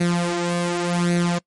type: tone with flanger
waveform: sawtooth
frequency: 173.9 Hz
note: F3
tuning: 7 cents flat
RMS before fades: -21 dBFS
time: 0-1.39 s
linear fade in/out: 10 ms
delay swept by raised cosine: 0.47 to 3.97 ms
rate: 0.88 Hz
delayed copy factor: +0.7
effects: noise-tail reverb RT60 0.1 s tail -25 dB re dry + MP3 48 kbps